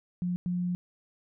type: tone bursts at uneven times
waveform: sine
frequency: 178 Hz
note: F3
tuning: 33 cents sharp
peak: -27 dBFS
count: 2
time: 0.22-0.36 / 0.46-0.75 s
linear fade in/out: 0 ms
effects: none